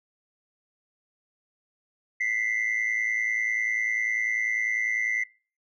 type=tone pair together; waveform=sine; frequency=1982.9 / 2093 Hz; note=B6 / C7; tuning=+6 / 0 cents; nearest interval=minor second; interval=94 cents; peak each=-25 dBFS; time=2.2-5.24 s; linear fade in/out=10 ms; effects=noise-tail reverb RT60 0.4 s tail -25 dB re dry + tanh soft clip ceiling -20 dBFS